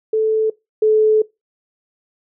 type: tone pair in turn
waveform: sine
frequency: 437.8 / 432.5 Hz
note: A4 / A4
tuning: -9 / -30 cents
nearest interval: unison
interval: 21 cents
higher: first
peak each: -13 / -10 dBFS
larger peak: second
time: 0.13-0.5 / 0.82-1.22 s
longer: second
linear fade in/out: 5 ms
effects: noise-tail reverb RT60 0.2 s tail -21 dB re dry

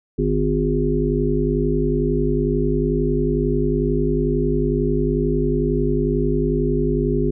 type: harmonic tone with a mistuned harmonic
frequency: 51.1 Hz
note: G#1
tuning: 27 cents flat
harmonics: 1 / 3 / 5 / 7 / 8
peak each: -23 / -23 / -23 / -23 / -23 dBFS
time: 0.18-7.31 s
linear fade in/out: 10 ms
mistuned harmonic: 1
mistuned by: -29 cents
effects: none

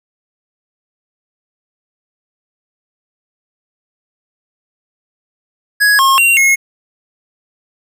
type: tone with pitch steps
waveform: square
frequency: 1669 / 1077 / 2756 / 2166 Hz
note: G#6 / C6 / F7 / C#7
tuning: +8 / +50 / -24 / -41 cents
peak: -8 dBFS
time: 5.8-6.56 s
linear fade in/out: 20 ms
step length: 190 ms
effects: none

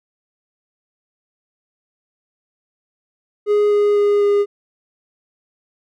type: tone with pitch steps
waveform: triangle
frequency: 415.3 / 412.7 / 410.1 / 407.5 Hz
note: G#4 / G#4 / G#4 / G#4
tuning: 0 / -11 / -22 / -33 cents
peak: -10 dBFS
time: 3.46-4.46 s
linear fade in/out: 50 ms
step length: 250 ms
effects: none

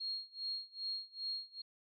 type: tone with tremolo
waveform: sine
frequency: 4267 Hz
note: C8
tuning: 33 cents sharp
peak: -36 dBFS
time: 0-1.62 s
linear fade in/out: 10 ms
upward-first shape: sine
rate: 2.5 Hz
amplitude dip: 95%
effects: none

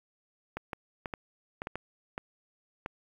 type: clicks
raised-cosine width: 0.5 ms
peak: -20 dBFS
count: 9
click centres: 0.57 / 0.732 / 1.058 / 1.138 / 1.619 / 1.671 / 1.756 / 2.179 / 2.861 s
effects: 9-bit

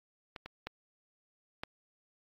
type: clicks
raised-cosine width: 0.3 ms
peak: -26 / -27 / -22 / -21 dBFS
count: 4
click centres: 0.362 / 0.46 / 0.67 / 1.635 s
effects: AAC 32 kbps

